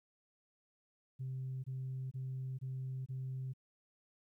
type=tone bursts; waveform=sine; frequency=130.81 Hz; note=C3; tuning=in tune; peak=-37 dBFS; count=5; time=1.19-3.536 s; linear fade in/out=20 ms; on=450 ms; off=24 ms; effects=tanh soft clip ceiling -35 dBFS + 13-bit